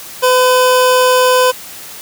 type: tone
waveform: 25% pulse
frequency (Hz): 506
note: B4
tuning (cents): +42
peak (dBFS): -4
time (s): 0.22-1.52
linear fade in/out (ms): 20
effects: white hiss -31 dBFS RMS until 2.01 s + high-pass 80 Hz 12 dB/octave